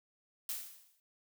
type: noise with exponential decay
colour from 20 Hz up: blue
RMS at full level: -36 dBFS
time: 0.49-1 s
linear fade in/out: 1 ms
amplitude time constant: 110 ms
effects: none